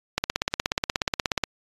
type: click train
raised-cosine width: 0.2 ms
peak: -5 dBFS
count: 22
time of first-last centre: 0.18-1.437 s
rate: 16.7 Hz
effects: AAC 32 kbps